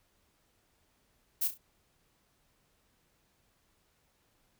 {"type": "noise with echo", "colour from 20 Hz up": "violet", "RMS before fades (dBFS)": -30, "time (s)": [1.41, 1.48], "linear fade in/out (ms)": 10, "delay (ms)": 33, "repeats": 3, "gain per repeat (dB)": -9, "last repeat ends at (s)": 1.579, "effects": ["pink hiss -72 dBFS RMS until 4.59 s"]}